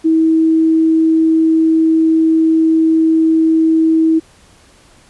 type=tone; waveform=sine; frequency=321.8 Hz; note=E4; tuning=42 cents flat; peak=-8 dBFS; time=0.04-4.2 s; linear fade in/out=20 ms; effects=pink hiss -47 dBFS RMS until 5.09 s + resampled to 24000 Hz